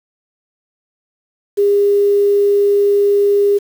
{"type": "tone with quantisation", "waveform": "sine", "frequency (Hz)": 405.2, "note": "G#4", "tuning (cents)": -43, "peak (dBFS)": -9, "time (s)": [1.57, 3.59], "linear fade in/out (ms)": 20, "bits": 6, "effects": []}